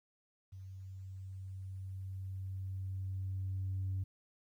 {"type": "tone with level ramp", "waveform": "sine", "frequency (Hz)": 95.1, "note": "F#2", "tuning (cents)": 48, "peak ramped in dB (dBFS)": [-46, -32], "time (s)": [0.52, 4.04], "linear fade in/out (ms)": 10, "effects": ["tanh soft clip ceiling -31 dBFS", "12-bit"]}